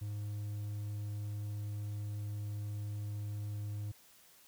triangle tone, 103.9 Hz, G#2, 1 cent sharp, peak -35 dBFS, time 0.01-3.92 s, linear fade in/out 10 ms, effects white hiss -62 dBFS RMS until 4.47 s

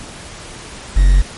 triangle tone with quantisation, 45.95 Hz, F#1, 11 cents flat, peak -4 dBFS, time 0.96-1.22 s, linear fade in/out 10 ms, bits 5, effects pink hiss -33 dBFS RMS until 1.37 s + MP3 48 kbps

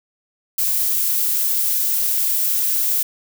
violet noise, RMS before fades -19 dBFS, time 0.58-3.03 s, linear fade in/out 5 ms, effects none

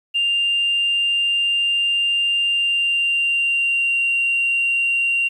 sine tone with pitch glide, 2794 to 2764 Hz, F7 to F7, 0 to -19 cents, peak -15 dBFS, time 0.14-5.29 s, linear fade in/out 20 ms, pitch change -19 cents, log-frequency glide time 2.46-4 s, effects tanh soft clip ceiling -12 dBFS + 9-bit

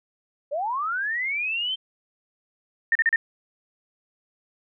sine linear sweep, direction up, 540 to 3150 Hz, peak -24 dBFS, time 0.51-1.76 s, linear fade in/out 20 ms
sine tone bursts, 1819 Hz, A#6, 43 cents flat, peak -16 dBFS, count 4, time 2.92-3.16 s, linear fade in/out 2 ms, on 33 ms, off 36 ms
effects none

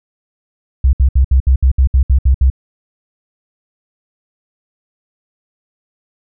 sine tone bursts, 65.41 Hz, C2, in tune, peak -6 dBFS, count 11, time 0.84-2.501 s, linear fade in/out 5 ms, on 91 ms, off 66 ms, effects none

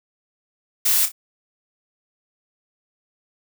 blue noise with echo, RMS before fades -18 dBFS, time 0.85-1.06 s, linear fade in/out 10 ms, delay 30 ms, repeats 2, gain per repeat -10 dB, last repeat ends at 1.12 s, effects none

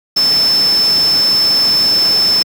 sine tone in noise, 5274 Hz, E8, in tune, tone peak -9 dBFS, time 0.16-2.43 s, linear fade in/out 10 ms, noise pink, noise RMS -23 dBFS, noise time 0.16-2.43 s, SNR +11 dB, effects high-pass 150 Hz 12 dB/octave

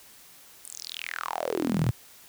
sawtooth tone with high-pass filter sweep, 41.2 Hz, E1, in tune, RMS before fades -30 dBFS, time 0.64-1.91 s, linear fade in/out 10 ms, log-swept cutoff 9900 to 110 Hz, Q 7.3, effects white hiss -52 dBFS RMS until 2.28 s

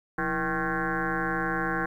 sine tone with frequency modulation, 932.3 Hz, A#5, in tune, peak -25 dBFS, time 0.18-1.86 s, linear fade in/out 5 ms, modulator 151 Hz, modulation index 5.4, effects 10-bit

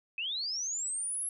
sine linear sweep, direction up, 2500 to 11175 Hz, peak -32 dBFS, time 0.18-1.29 s, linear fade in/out 2 ms, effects none

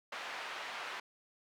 pink band-pass noise, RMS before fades -43 dBFS, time 0.12-1 s, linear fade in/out 5 ms, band 890 to 2900 Hz, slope 12 dB/octave, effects none

